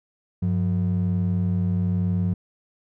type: ring-modulated tone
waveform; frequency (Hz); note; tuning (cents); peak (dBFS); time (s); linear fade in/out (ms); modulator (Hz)
triangle; 137.8; C#3; -10; -14; 0.42-2.34; 10; 40.5
effects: tanh soft clip ceiling -13 dBFS

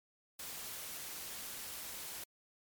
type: noise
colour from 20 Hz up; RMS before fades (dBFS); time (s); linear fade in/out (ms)
white; -45; 0.39-2.24; 5
effects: MP3 96 kbps

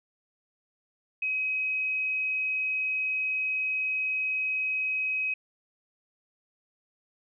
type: tone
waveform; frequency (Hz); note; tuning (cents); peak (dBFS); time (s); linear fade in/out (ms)
sine; 2536; D#7; +32; -26; 1.22-5.34; 5
effects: none

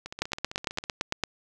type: two click trains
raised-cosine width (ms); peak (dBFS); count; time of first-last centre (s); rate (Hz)
0.2; -9 / -20; 10 / 13; 0.22-1.237 / 0.06-0.839; 8.85 / 15.4
effects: none

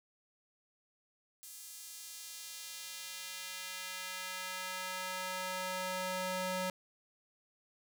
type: tone with high-pass filter sweep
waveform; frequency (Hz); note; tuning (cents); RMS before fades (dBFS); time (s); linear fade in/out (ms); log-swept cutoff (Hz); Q
square; 185; F#3; 0; -41; 1.43-6.7; 0; 8000 to 390; 0.74
effects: none

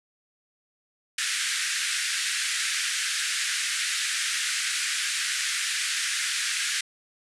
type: band-pass noise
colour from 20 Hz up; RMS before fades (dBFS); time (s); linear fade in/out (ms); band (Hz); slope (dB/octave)
pink; -28; 1.18-6.81; 5; 1500 to 10000; 48
effects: none

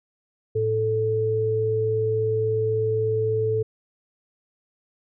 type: tone pair together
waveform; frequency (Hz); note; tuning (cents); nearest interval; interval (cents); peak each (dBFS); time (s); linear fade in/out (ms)
sine; 110 / 438.2; A2 / A4; 0 / -7; 2 octaves; 2393; -26 / -21; 0.55-3.63; 10
effects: none

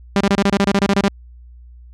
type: tone bursts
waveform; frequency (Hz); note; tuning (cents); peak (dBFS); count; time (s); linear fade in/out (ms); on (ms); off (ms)
sawtooth; 198.8; G3; +25; -8; 13; 0.16-1.082; 0; 46; 27
effects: added 60 Hz sine -38 dBFS peak until 1.93 s + low-pass 6000 Hz 12 dB/octave

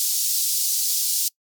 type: high-pass noise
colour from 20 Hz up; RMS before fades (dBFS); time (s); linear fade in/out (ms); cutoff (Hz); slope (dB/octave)
pink; -22; 0-1.28; 0; 4800; 24
effects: noise-tail reverb RT60 0.1 s tail -24 dB re dry + MP3 96 kbps

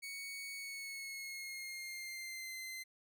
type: tone with pitch glide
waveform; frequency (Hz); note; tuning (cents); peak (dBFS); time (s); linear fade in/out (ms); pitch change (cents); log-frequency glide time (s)
sawtooth; 2229 to 2068; C#7 to C7; +9 to -21; -40; 0.02-2.84; 20; -130; 0.54-2.54
effects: none

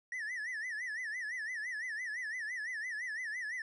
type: tone with vibrato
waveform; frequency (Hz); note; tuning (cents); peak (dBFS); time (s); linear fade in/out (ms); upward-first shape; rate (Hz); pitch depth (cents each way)
triangle; 1856; A#6; -8; -35; 0.12-3.62; 2; sine; 5.9; 160
effects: resampled to 24000 Hz

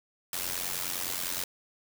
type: noise with amplitude modulation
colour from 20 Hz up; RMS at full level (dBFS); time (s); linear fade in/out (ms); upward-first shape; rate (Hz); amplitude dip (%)
white; -30; 0.33-1.44; 2; sine; 89.7; 80
effects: none

